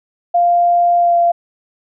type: tone with pitch glide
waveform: sine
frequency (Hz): 697 to 689.4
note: F5 to F5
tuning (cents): -4 to -23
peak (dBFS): -9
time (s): 0.34-1.32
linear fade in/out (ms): 10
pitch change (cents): -19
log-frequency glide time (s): 0.98-1.16
effects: none